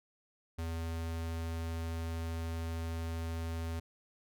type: tone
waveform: square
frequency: 82.41 Hz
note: E2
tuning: in tune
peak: -36 dBFS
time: 0.58-3.8 s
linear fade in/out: 10 ms
effects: none